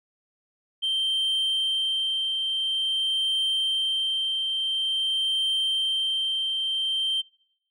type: tone with tremolo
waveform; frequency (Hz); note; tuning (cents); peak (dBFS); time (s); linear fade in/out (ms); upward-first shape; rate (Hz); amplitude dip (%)
sine; 3136; G7; 0; -19; 0.82-7.22; 20; triangle; 0.48; 40
effects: noise-tail reverb RT60 0.8 s tail -26 dB re dry + tanh soft clip ceiling -21 dBFS